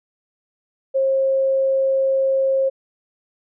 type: tone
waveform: sine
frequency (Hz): 536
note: C5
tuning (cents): +42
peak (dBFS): -15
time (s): 0.94-2.7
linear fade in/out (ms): 20
effects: none